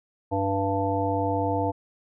harmonic tone, 98 Hz, G2, in tune, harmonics 1 / 3 / 5 / 7 / 9, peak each -29 / -29 / -29 / -29 / -29 dBFS, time 0.31-1.72 s, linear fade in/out 20 ms, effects none

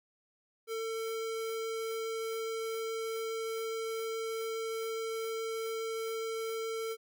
square tone, 448.8 Hz, A4, 34 cents sharp, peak -35 dBFS, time 0.67-6.97 s, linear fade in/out 50 ms, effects none

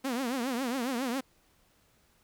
sawtooth tone with vibrato, 252 Hz, B3, 35 cents sharp, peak -26 dBFS, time 0.04-1.21 s, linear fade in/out 10 ms, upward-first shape triangle, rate 7.3 Hz, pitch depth 190 cents each way, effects pink hiss -67 dBFS RMS until 2.23 s

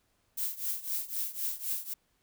violet noise with tremolo, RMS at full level -31 dBFS, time 0.37-1.94 s, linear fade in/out 10 ms, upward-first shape triangle, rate 3.9 Hz, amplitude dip 90%, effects pink hiss -73 dBFS RMS until 2.22 s

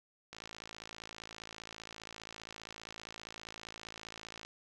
click train, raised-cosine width 0.2 ms, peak -28 dBFS, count 228, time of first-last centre 0.33-4.45 s, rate 55.1 Hz, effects none

